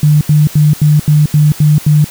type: tone bursts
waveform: sine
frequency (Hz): 150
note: D3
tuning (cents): +37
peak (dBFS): -4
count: 8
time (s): 0.03-2.044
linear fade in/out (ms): 2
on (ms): 180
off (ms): 82
effects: white hiss -30 dBFS RMS until 2.1 s